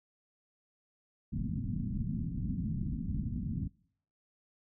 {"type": "low-pass noise", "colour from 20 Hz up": "white", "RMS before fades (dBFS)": -35, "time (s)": [1.32, 3.68], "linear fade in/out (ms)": 10, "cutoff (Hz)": 240, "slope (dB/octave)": 48, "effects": ["noise-tail reverb RT60 0.6 s tail -23 dB re dry"]}